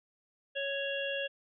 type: harmonic tone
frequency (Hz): 554.4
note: C#5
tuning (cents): 0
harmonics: 1 / 3 / 5 / 6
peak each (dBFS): -35 / -39 / -38 / -41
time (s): 0.55-1.28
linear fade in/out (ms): 20
effects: none